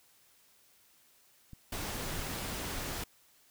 clicks, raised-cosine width 5 ms, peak -35 / -29 dBFS, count 2, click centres 1.533 / 2.193 s
pink noise, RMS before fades -38 dBFS, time 1.72-3.04 s, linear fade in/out 5 ms
effects white hiss -65 dBFS RMS until 3.5 s

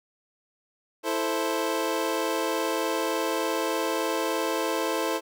25% pulse chord, A minor, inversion second, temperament equal, 329.6 / 440 / 523.3 Hz, E4 / A4 / C5, 0 / 0 / 0 cents, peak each -26 dBFS, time 1.03-5.21 s, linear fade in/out 50 ms, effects none

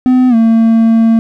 triangle tone with pitch glide, 254.1 to 226.4 Hz, B3 to A3, +49 to +50 cents, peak -3 dBFS, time 0.06-1.19 s, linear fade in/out 0 ms, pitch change -199 cents, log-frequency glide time 0.29-0.35 s, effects none

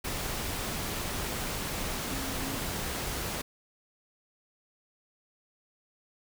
sine tone in noise, 268 Hz, C4, 42 cents sharp, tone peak -39 dBFS, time 2.11-2.57 s, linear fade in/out 10 ms, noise pink, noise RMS -34 dBFS, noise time 0.04-3.42 s, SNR -8 dB, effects none

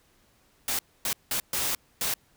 white noise bursts at uneven times, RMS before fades -28 dBFS, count 5, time 0.68-0.79 / 1.05-1.13 / 1.31-1.4 / 1.53-1.75 / 2.01-2.14 s, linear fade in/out 2 ms, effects pink hiss -64 dBFS RMS until 2.36 s

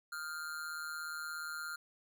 square tone with amplitude modulation, 1400 Hz, F6, 4 cents sharp, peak -37 dBFS, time 0.12-1.76 s, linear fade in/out 5 ms, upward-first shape sine, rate 157 Hz, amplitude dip 75%, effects none

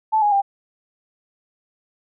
sine tone with pitch steps, 873 / 829 / 795 Hz, A5 / G#5 / G5, -14 / -3 / +24 cents, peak -14 dBFS, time 0.12-0.42 s, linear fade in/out 20 ms, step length 100 ms, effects none

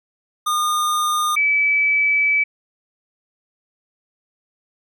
square / sine tone pair in turn, 1218 / 2299 Hz, D#6 / D7, -37 / -37 cents, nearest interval major seventh, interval 1100 cents, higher second, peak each -18 / -14 dBFS, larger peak second, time 0.46-1.36 / 1.36-2.44 s, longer second, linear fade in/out 10 ms, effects none

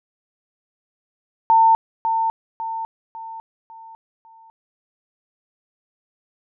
sine tone with echo, 900 Hz, A5, 39 cents sharp, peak -10 dBFS, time 1.5-1.75 s, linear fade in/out 0 ms, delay 550 ms, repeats 5, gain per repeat -7 dB, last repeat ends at 4.5 s, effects none

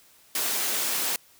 white high-pass noise, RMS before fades -27 dBFS, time 0.35-1.16 s, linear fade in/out 2 ms, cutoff 210 Hz, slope 24 dB/octave, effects white hiss -57 dBFS RMS until 1.39 s

